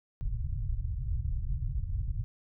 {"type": "low-pass noise", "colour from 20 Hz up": "pink", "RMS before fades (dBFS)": -32, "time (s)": [0.21, 2.24], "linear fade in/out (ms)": 0, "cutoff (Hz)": 130, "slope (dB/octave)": 48, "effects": []}